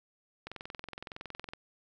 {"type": "click train", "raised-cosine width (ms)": 0.3, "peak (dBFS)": -25, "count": 24, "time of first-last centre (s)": [0.47, 1.535], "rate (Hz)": 21.6, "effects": []}